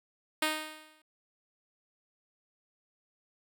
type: tone with exponential decay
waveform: 5% pulse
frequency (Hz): 310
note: D#4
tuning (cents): -6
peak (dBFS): -14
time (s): 0.42-1.02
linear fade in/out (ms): 5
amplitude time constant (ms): 130
effects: none